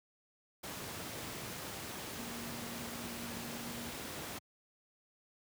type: tone in noise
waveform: sine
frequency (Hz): 235.7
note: A#3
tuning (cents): +19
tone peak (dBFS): -46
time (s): 2.17-3.91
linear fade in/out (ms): 10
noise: pink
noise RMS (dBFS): -43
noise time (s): 0.63-4.39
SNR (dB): -6
effects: high-pass 100 Hz 12 dB/octave